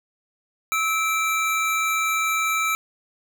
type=tone pair together; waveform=square; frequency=1300 / 2339 Hz; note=E6 / D7; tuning=-24 / -8 cents; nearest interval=minor seventh; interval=1016 cents; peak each=-24 dBFS; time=0.72-2.75 s; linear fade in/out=0 ms; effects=none